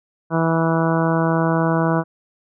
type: harmonic tone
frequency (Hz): 163.8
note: E3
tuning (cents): -11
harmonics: 1 / 2 / 3 / 4 / 5 / 6 / 7 / 8 / 9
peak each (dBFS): -19 / -22 / -25 / -24 / -29 / -26 / -29 / -31 / -29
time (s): 0.3-2.04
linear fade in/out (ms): 50
effects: none